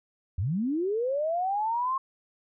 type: linear sweep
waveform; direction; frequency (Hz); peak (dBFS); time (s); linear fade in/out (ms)
sine; up; 76 to 1081; -25; 0.38-1.98; 5
effects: none